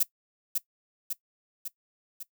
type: noise with echo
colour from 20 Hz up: violet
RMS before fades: -23 dBFS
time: 0-0.03 s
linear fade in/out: 5 ms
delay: 550 ms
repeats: 4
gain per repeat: -4 dB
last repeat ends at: 2.23 s
effects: noise-tail reverb RT60 0.1 s tail -18 dB re dry